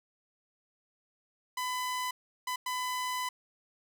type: tone bursts at uneven times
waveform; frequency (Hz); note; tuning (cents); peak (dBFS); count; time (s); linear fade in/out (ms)
sawtooth; 1004; B5; +28; -28; 3; 1.57-2.11 / 2.47-2.56 / 2.66-3.29; 5
effects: none